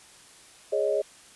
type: chord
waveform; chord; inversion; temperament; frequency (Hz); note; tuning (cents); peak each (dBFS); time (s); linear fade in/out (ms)
sine; Ab suspended fourth; none; equal; 415.3 / 554.4 / 622.3; Ab4 / Db5 / Eb5; 0 / 0 / 0; -27; 0.72-1.02; 10
effects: white hiss -52 dBFS RMS until 1.35 s + resampled to 24000 Hz